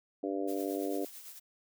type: harmonic tone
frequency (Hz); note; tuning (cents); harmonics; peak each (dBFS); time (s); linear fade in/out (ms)
98; G2; 0; 3 / 4 / 5 / 6 / 7; -35 / -37 / -39 / -41 / -42; 0.23-1.05; 5
type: noise with tremolo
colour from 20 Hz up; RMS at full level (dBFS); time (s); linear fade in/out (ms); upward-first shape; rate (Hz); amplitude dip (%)
blue; -46; 0.47-1.4; 20; triangle; 8.9; 55
effects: none